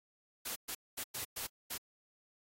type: noise bursts at uneven times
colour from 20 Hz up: white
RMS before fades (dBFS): -40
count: 6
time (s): 0.45-0.56 / 0.68-0.75 / 0.97-1.04 / 1.14-1.25 / 1.36-1.47 / 1.7-1.78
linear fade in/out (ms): 10
effects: AAC 48 kbps